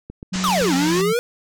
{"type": "click train", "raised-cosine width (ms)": 3, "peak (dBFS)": -20, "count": 5, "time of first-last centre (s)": [0.1, 0.615], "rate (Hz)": 7.77}
{"type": "tone with pitch glide", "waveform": "sine", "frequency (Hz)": [185.8, 174.36], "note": ["F#3", "F3"], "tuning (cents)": [7, -3], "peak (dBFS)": -22, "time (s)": [0.32, 1.13], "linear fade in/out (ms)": 10, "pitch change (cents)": -110, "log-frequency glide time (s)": [0.54, 0.87]}
{"type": "low-pass noise", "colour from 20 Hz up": "white", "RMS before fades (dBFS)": -29, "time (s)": [0.33, 1.02], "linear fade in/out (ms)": 10, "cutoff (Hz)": 7200, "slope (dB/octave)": 48}
{"type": "exponential two-way sweep", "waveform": "square", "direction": "down then up", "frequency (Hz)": [1318.5, 260, 494], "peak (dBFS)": -18, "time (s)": [0.44, 1.19], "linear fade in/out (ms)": 0, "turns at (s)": 0.74}
{"effects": []}